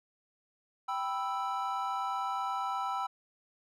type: chord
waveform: triangle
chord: E minor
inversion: first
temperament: equal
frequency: 784 / 987.8 / 1318.5 Hz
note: G5 / B5 / E6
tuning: 0 / 0 / 0 cents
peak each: -34 dBFS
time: 0.88-3.07 s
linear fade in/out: 10 ms
effects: none